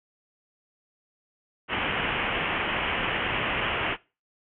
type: low-pass noise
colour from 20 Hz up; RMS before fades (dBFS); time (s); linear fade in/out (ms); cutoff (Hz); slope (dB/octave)
white; -28; 1.68-3.97; 50; 3100; 96
effects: noise-tail reverb RT60 0.3 s tail -21 dB re dry